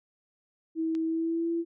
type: tone with pitch glide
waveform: sine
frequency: 323.4 to 335.8 Hz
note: E4 to E4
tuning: -33 to +32 cents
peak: -26 dBFS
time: 0.75-1.65 s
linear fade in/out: 50 ms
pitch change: +65 cents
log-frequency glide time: 1.05-1.51 s
type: click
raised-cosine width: 0.2 ms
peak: -29 dBFS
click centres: 0.951 s
effects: none

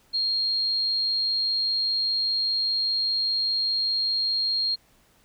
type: tone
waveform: sine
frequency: 4235 Hz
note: C8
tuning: 20 cents sharp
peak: -22 dBFS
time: 0.13-4.76 s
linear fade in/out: 20 ms
effects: pink hiss -61 dBFS RMS until 5.24 s

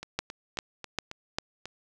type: two click trains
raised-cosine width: 0.2 ms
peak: -11 / -21 dBFS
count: 4 / 7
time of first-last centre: 0.19-1.385 / 0.03-1.656 s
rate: 2.51 / 3.69 Hz
effects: none

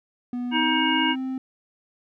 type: tone with pitch glide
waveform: triangle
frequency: 245.3 to 261.4 Hz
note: B3 to C4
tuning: -12 to -1 cents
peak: -24 dBFS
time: 0.33-1.38 s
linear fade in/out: 2 ms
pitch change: +111 cents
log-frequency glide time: 0.52-0.88 s
type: harmonic tone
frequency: 316.5 Hz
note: D#4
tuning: 30 cents sharp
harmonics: 1 / 3 / 5 / 7 / 9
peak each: -25 / -25 / -28 / -29 / -25 dBFS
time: 0.51-1.16 s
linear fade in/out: 50 ms
effects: none

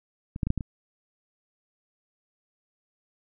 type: clicks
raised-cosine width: 5 ms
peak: -22 / -13 / -15 / -10 / -15 / -21 dBFS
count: 6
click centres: 0.361 / 0.432 / 0.47 / 0.504 / 0.577 / 0.608 s
effects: none

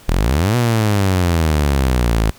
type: exponential two-way sweep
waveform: sawtooth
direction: up then down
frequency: 36.71 to 123.47 to 52.3 Hz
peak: -9 dBFS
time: 0.08-2.31 s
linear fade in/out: 10 ms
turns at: 0.56 s
effects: pink hiss -44 dBFS RMS until 2.38 s

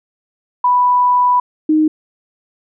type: tone pair in turn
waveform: sine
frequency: 988 / 309.9 Hz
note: B5 / D#4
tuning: 0 / -7 cents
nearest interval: octave + minor sixth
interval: 2007 cents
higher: first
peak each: -9 dBFS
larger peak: neither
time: 0.64-1.4 / 1.69-1.88 s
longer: first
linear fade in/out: 5 ms
effects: none

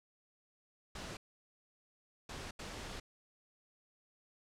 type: noise bursts at uneven times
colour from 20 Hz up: pink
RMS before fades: -45 dBFS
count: 3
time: 0.95-1.17 / 2.29-2.51 / 2.59-3 s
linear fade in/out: 5 ms
effects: low-pass 7000 Hz 12 dB/octave

